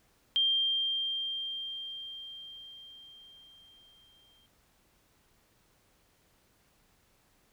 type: tone with exponential decay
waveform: sine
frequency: 3180 Hz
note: G7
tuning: 24 cents sharp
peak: -23 dBFS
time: 0.36-4.46 s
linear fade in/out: 0 ms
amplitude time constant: 890 ms
effects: pink hiss -68 dBFS RMS until 7.52 s